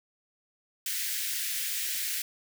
white high-pass noise, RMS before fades -32 dBFS, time 0.86-2.22 s, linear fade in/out 2 ms, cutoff 1600 Hz, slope 48 dB/octave, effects none

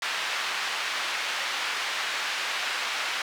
pink band-pass noise, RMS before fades -30 dBFS, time 0.02-3.22 s, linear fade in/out 2 ms, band 1300 to 3900 Hz, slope 12 dB/octave, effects none

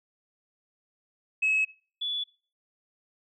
sine tone pair in turn, 2574 / 3436 Hz, E7 / A7, -42 / -42 cents, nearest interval perfect fourth, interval 500 cents, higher second, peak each -21 / -28 dBFS, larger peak first, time 1.42-1.65 / 2.01-2.24 s, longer neither, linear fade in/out 10 ms, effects noise-tail reverb RT60 0.4 s tail -21 dB re dry + tanh soft clip ceiling -18 dBFS

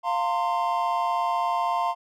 triangle chord, F suspended fourth, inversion none, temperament equal with one note detuned, 698.5 / 910.5 / 1046.5 Hz, F5 / Bb5 / C6, 0 / -41 / 0 cents, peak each -25 dBFS, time 0.03-1.95 s, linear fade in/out 50 ms, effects none

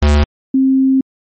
square / sine tone pair in turn, 73.6 / 265.5 Hz, D2 / C4, +4 / +25 cents, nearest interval octave + minor seventh, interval 2221 cents, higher second, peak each -8 dBFS, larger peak neither, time 0.02-0.24 / 0.54-1.01 s, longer second, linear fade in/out 5 ms, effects MP3 32 kbps

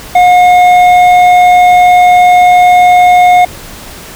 triangle tone with hard clipping, 720 Hz, F#5, 47 cents flat, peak -3 dBFS, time 0.15-3.45 s, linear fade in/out 5 ms, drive 11 dB, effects pink hiss -28 dBFS RMS until 4.15 s

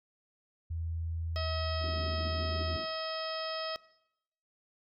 sine tone with pitch glide, 82.41 to 83.08 Hz, E2 to E2, 0 to +14 cents, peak -33 dBFS, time 0.7-2.77 s, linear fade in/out 10 ms, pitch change +14 cents, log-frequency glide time 2.11-2.45 s
harmonic tone, 640 Hz, D#5, 49 cents sharp, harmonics 1 / 2 / 3 / 4 / 5 / 6 / 7 / 8, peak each -38 / -41 / -45 / -48 / -44 / -49 / -48 / -41 dBFS, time 1.36-3.76 s, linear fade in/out 0 ms
white band-pass noise, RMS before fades -45 dBFS, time 1.8-2.87 s, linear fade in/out 50 ms, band 140 to 400 Hz, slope 96 dB/octave
effects noise-tail reverb RT60 0.8 s tail -19 dB re dry

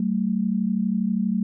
sine tone pair together, 191.1 / 223.5 Hz, G3 / A3, -44 / +27 cents, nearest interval minor third, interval 271 cents, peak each -23 dBFS, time 0-1.43 s, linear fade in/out 2 ms, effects none

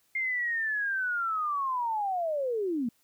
sine linear sweep, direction down, 2121 to 220.1 Hz, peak -27 dBFS, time 0.15-2.89 s, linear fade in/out 5 ms, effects white hiss -69 dBFS RMS until 3.03 s

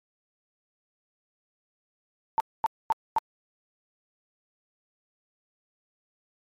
sine tone bursts, 895 Hz, A5, 29 cents sharp, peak -19 dBFS, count 4, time 2.38-3.184 s, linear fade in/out 0 ms, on 21 ms, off 240 ms, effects MP3 96 kbps

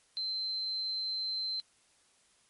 sine tone, 4100 Hz, C8, 36 cents flat, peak -32 dBFS, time 0.17-1.6 s, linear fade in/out 0 ms, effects white hiss -67 dBFS RMS until 2.49 s + MP3 48 kbps

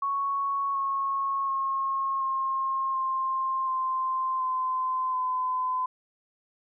sine tone with pitch steps, 1108.7 / 1095.3 / 1082.1 / 1069.1 / 1056.2 / 1043.5 / 1030.9 / 1018.4 Hz, C#6 / C#6 / C#6 / C6 / C6 / C6 / C6 / C6, 0 / -21 / -42 / +37 / +16 / -5 / -26 / -47 cents, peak -25 dBFS, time 0.02-5.86 s, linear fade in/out 5 ms, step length 730 ms, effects none

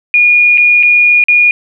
sine tone with dropouts, 2438 Hz, D#7, 36 cents flat, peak -4 dBFS, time 0.14-1.51 s, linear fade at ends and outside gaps 1 ms, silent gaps 0.575-0.58 / 0.828-0.832 / 1.239-1.284 s, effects none

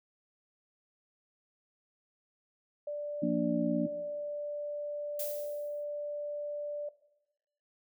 sine tone, 587.3 Hz, D5, in tune, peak -34 dBFS, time 2.87-6.89 s, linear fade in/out 5 ms
harmonic tone, 58.6 Hz, A#1, 10 cents sharp, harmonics 3 / 4 / 5, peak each -34 / -32 / -30 dBFS, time 3.22-3.87 s, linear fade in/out 10 ms
violet noise with exponential decay, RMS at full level -35 dBFS, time 5.19-5.84 s, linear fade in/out 5 ms, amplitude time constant 140 ms
effects noise-tail reverb RT60 0.9 s tail -17 dB re dry

